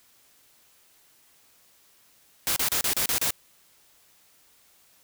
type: noise bursts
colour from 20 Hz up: white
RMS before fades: -25 dBFS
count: 7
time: 2.47-3.306 s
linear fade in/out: 0 ms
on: 92 ms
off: 32 ms
effects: white hiss -60 dBFS RMS until 5.03 s